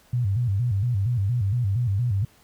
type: tone with vibrato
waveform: sine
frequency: 109.7 Hz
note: A2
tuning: 5 cents flat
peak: -20 dBFS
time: 0.13-2.25 s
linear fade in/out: 5 ms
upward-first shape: square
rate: 4.3 Hz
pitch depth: 190 cents each way
effects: pink hiss -57 dBFS RMS until 2.43 s